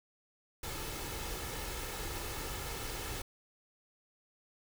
pink noise with comb filter, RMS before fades -40 dBFS, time 0.63-3.22 s, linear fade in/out 5 ms, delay 2.3 ms, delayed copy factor +0.5, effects none

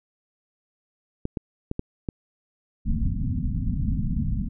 clicks, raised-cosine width 3 ms, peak -14 dBFS, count 5, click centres 1.254 / 1.372 / 1.714 / 1.794 / 2.088 s
pink low-pass noise, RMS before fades -25 dBFS, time 2.85-4.49 s, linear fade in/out 20 ms, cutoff 260 Hz, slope 96 dB/octave
effects none

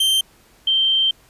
45% pulse / sine tone pair in turn, 3136 / 3136 Hz, G7 / G7, 0 / 0 cents, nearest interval unison, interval 0 cents, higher neither, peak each -14 dBFS, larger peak neither, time 0-0.21 / 0.67-1.11 s, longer second, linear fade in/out 5 ms, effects pink hiss -53 dBFS RMS until 1.29 s + resampled to 32000 Hz

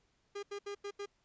45% pulse tone bursts at uneven times, 404.9 Hz, G#4, 44 cents flat, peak -39 dBFS, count 5, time 0.35-0.43 / 0.51-0.59 / 0.66-0.75 / 0.84-0.91 / 0.99-1.06 s, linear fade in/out 10 ms, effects pink hiss -75 dBFS RMS until 1.24 s + resampled to 16000 Hz

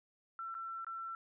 sine tone with dropouts, 1345 Hz, E6, 34 cents sharp, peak -40 dBFS, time 0.39-1.15 s, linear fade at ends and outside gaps 1 ms, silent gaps 0.543-0.55 / 0.846-0.867 s, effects none

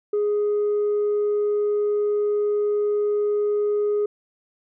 sine tone, 415.3 Hz, G#4, in tune, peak -17 dBFS, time 0.13-4.06 s, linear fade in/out 5 ms, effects tanh soft clip ceiling -17 dBFS

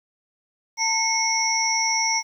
sine tone cluster, 902 / 2175 / 5540 / 5880 Hz, A5 / C#7 / F8 / F#8, +43 / -33 / -15 / -12 cents, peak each -25 dBFS, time 0.77-2.23 s, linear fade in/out 50 ms, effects 9-bit

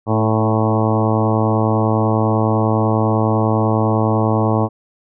harmonic tone with a mistuned harmonic, 110 Hz, A2, in tune, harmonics 1 / 2 / 3 / 4 / 5 / 6 / 7 / 8 / 9 / 10, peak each -17 / -20 / -22 / -23 / -24 / -25 / -25 / -26 / -27 / -27 dBFS, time 0.06-4.69 s, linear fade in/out 50 ms, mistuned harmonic 3, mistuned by -20 cents, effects none

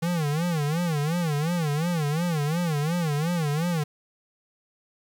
square tone with vibrato, 159.7 Hz, D#3, 45 cents sharp, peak -24 dBFS, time 0.02-3.84 s, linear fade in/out 10 ms, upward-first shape sine, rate 2.8 Hz, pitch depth 180 cents each way, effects 9-bit

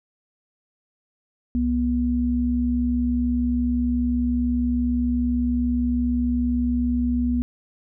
sine tone pair together, 65.41 / 242.9 Hz, C2 / B3, 0 / -29 cents, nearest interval octave + major seventh, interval 2271 cents, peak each -25 / -20 dBFS, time 1.55-7.42 s, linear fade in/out 0 ms, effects none

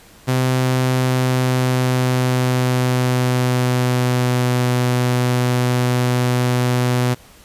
sawtooth tone with pitch glide, 128.4 to 124.31 Hz, C3 to B2, -32 to +12 cents, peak -11 dBFS, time 0.27-7.15 s, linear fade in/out 20 ms, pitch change -56 cents, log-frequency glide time 0.76-4.66 s, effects pink hiss -46 dBFS RMS until 7.44 s + resampled to 32000 Hz

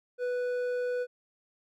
sine tone with hard clipping, 493.9 Hz, B4, in tune, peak -30 dBFS, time 0.18-1.07 s, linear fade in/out 50 ms, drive 6 dB, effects none

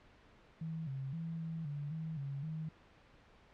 sine tone with pitch steps, 161.4 / 134.6 / 164.5 / 162.8 / 144.8 / 159.9 / 138.9 / 157.8 Hz, E3 / C3 / E3 / E3 / D3 / D#3 / C#3 / D#3, -36 / +49 / -3 / -21 / -24 / +48 / +4 / +25 cents, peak -38 dBFS, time 0.61-2.69 s, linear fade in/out 5 ms, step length 260 ms, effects pink hiss -63 dBFS RMS until 3.53 s + low-pass 3000 Hz 12 dB/octave

